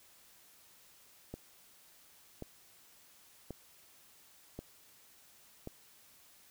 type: click train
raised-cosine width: 2 ms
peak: -28 dBFS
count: 5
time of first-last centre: 1.34-5.674 s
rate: 0.923 Hz
effects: white hiss -62 dBFS RMS until 6.5 s